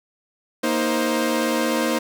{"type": "tone cluster", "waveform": "sawtooth", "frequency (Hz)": [234.3, 314, 525], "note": ["A#3", "D#4", "C5"], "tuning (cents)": [9, 16, 6], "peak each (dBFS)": -20, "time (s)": [0.63, 1.99], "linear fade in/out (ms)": 10, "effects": []}